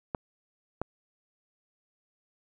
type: clicks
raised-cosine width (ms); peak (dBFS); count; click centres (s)
1; -16; 2; 0.148 / 0.816
effects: none